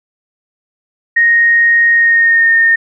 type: tone with pitch glide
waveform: sine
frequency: 1864.7 to 1831.6 Hz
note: A#6 to A#6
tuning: 0 to -31 cents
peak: -6 dBFS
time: 1.16-2.76 s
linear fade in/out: 10 ms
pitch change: -31 cents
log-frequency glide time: 1.92-2.52 s
effects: none